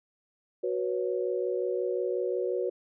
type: chord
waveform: sine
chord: F# suspended fourth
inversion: none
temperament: equal with one note detuned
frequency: 370 / 488.8 / 554.4 Hz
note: F#4 / B4 / C#5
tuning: 0 / -18 / 0 cents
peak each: -30 / -31 / -34 dBFS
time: 0.63-2.7 s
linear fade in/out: 10 ms
effects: none